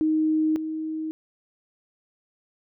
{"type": "tone pair in turn", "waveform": "sine", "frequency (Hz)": [312.5, 315], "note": ["D#4", "D#4"], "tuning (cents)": [8, 21], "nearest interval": "unison", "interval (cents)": 13, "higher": "second", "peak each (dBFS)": [-19, -27], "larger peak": "first", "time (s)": [[0.01, 0.56], [0.56, 1.11]], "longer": "neither", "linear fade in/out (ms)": 0, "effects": []}